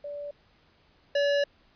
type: tone pair in turn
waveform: sine / square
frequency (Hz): 580 / 570.7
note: D5 / D5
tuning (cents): -22 / -50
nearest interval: unison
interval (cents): 28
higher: first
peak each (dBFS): -34 / -23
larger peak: second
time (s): 0.04-0.31 / 1.15-1.44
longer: second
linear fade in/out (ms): 5
effects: pink hiss -63 dBFS RMS until 1.75 s + resampled to 11025 Hz